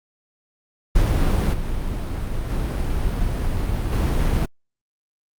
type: noise with level steps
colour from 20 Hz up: brown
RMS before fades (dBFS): -17 / -25 / -22 / -18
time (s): 0.95-4.46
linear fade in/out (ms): 10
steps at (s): 1.53 / 2.49 / 3.92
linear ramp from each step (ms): 10
effects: Opus 48 kbps